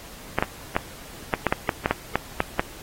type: clicks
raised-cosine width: 0.5 ms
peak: -5 dBFS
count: 12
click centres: 0.386 / 0.425 / 0.765 / 1.338 / 1.467 / 1.525 / 1.692 / 1.859 / 1.91 / 2.156 / 2.404 / 2.595 s
effects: pink hiss -43 dBFS RMS until 2.82 s + AAC 48 kbps